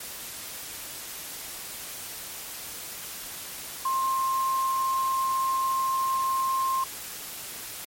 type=tone in noise; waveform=sine; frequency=1059 Hz; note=C6; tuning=21 cents sharp; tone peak=-23 dBFS; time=3.85-6.84 s; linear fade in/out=5 ms; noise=white; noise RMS=-38 dBFS; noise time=0-7.85 s; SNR=+12 dB; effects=MP3 64 kbps